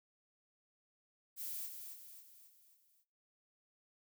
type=noise with echo; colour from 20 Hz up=violet; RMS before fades=-43 dBFS; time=1.36-1.7 s; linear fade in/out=50 ms; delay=270 ms; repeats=5; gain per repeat=-6 dB; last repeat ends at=3.05 s; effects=noise-tail reverb RT60 0.5 s tail -21 dB re dry